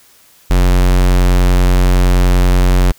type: tone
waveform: square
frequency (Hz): 45.28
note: F#1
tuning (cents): -37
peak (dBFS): -8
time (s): 0.5-2.92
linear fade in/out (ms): 10
effects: white hiss -47 dBFS RMS until 2.98 s